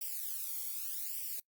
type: noise with flanger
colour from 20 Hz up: violet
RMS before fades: -39 dBFS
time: 0.01-1.4 s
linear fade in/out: 5 ms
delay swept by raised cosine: 0.37 to 0.91 ms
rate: 0.83 Hz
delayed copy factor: +0.85
effects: noise-tail reverb RT60 0.1 s tail -26 dB re dry + Opus 48 kbps